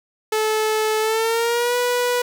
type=tone with pitch glide; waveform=sawtooth; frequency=433.9 to 489.9 Hz; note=A4 to B4; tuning=-24 to -14 cents; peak=-14 dBFS; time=0.32-2.22 s; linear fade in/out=5 ms; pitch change=+210 cents; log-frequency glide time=1-1.76 s; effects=none